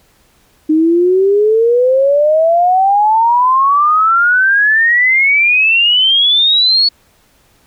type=exponential sweep; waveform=sine; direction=up; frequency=306.2 to 4435 Hz; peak=-7 dBFS; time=0.69-6.89 s; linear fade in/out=10 ms; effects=pink hiss -52 dBFS RMS until 7.66 s